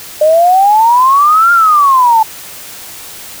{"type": "exponential two-way sweep", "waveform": "sine", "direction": "up then down", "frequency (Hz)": [601, 1412, 867], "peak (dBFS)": -4, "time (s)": [0.21, 2.23], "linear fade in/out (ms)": 5, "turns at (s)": 1.52, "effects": ["white hiss -29 dBFS RMS until 3.4 s"]}